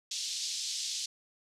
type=band-pass noise; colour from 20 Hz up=white; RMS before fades=-36 dBFS; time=0.11-1.06 s; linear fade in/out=5 ms; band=3500 to 6500 Hz; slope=24 dB/octave; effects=low-pass 12000 Hz 12 dB/octave